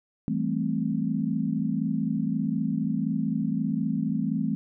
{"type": "chord", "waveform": "sine", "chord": "A minor seventh", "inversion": "second", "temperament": "equal", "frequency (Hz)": [164.81, 196, 220, 261.6], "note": ["E3", "G3", "A3", "C4"], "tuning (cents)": [0, 0, 0, 0], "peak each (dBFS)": [-30, -31, -28, -30], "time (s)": [0.28, 4.55], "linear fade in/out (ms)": 0, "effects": []}